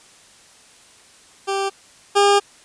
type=tone pair in turn; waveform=20% pulse; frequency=392 / 404 Hz; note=G4 / G#4; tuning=0 / -48 cents; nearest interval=minor second; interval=52 cents; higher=second; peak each=-15 / -7 dBFS; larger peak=second; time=1.47-1.7 / 2.15-2.4 s; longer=second; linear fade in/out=20 ms; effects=white hiss -49 dBFS RMS until 2.64 s + resampled to 22050 Hz